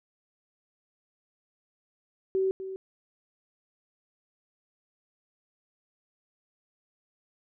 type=tone with echo; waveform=sine; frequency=381.3 Hz; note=G4; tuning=48 cents flat; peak=-23 dBFS; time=2.35-2.51 s; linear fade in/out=0 ms; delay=250 ms; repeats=1; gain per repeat=-11 dB; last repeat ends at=2.76 s; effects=none